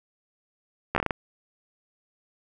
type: slowing click train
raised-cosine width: 0.5 ms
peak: -9 dBFS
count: 7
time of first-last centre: 0.95-1.108 s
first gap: 13 ms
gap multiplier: 1.28
effects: none